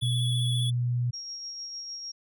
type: tone with vibrato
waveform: square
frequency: 3400 Hz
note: G#7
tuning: 40 cents sharp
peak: -31 dBFS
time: 0.01-0.71 s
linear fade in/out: 20 ms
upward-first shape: triangle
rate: 15 Hz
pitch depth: 31 cents each way
type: tone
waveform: sine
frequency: 122 Hz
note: B2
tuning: 21 cents flat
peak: -24 dBFS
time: 0.02-1.11 s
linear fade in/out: 10 ms
type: tone with tremolo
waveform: sine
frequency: 5590 Hz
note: F8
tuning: 1 cent sharp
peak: -34 dBFS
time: 1.13-2.12 s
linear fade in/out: 10 ms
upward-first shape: triangle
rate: 6.6 Hz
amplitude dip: 35%
effects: none